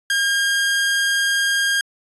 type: tone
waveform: sawtooth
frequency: 1615 Hz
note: G#6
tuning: 49 cents flat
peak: -13 dBFS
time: 0.1-1.81 s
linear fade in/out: 2 ms
effects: resampled to 24000 Hz